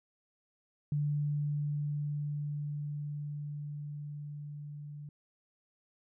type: tone with level ramp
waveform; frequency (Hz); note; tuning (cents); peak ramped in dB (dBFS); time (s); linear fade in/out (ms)
sine; 146.83; D3; 0; -28 to -42; 0.92-5.09; 2
effects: none